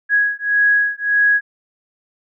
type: beating tone pair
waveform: sine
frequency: 1661.2 / 1662.9 Hz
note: G#6 / G#6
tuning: 0 / +2 cents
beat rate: 1.7 Hz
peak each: -16 dBFS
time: 0.09-1.41 s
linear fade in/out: 50 ms
effects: none